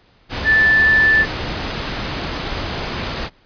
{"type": "tone in noise", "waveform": "sine", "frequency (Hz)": 1758, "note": "A6", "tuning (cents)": -2, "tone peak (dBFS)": -10, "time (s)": [0.44, 1.26], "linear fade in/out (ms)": 50, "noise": "pink", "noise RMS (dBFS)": -24, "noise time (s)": [0.29, 3.3], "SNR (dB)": 11, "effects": ["pink hiss -54 dBFS RMS until 3.45 s", "resampled to 11025 Hz"]}